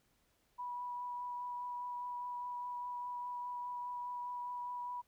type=tone with vibrato; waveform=sine; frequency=979 Hz; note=B5; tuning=15 cents flat; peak=-39 dBFS; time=0.58-5.02 s; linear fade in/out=20 ms; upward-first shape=triangle; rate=4.9 Hz; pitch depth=13 cents each way; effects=pink hiss -75 dBFS RMS until 5.07 s